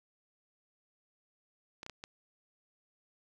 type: clicks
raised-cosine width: 0.2 ms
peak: -26 dBFS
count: 4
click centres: 1.831 / 1.864 / 1.897 / 2.039 s
effects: none